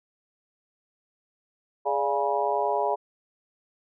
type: harmonic tone with a mistuned harmonic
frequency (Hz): 138.59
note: C#3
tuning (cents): 0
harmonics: 3 / 4 / 5 / 6 / 7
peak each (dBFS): -29 / -29 / -29 / -29 / -29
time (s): 1.85-2.96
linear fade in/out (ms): 20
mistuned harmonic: 4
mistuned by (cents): +87
effects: none